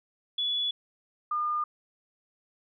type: tone pair in turn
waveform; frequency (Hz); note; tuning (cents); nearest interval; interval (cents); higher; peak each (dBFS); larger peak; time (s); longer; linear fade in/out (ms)
sine; 3417 / 1211.6; G#7 / D#6; +49 / -46; octave + tritone; 1795; first; -26; neither; 0.38-0.71 / 1.31-1.64; neither; 5
effects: none